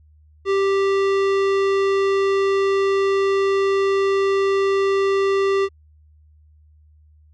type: tone with tanh clipping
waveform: sine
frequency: 392 Hz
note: G4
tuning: in tune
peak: -18 dBFS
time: 0.45-5.69 s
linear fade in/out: 50 ms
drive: 18 dB
effects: added 76 Hz sine -49 dBFS peak until 7.33 s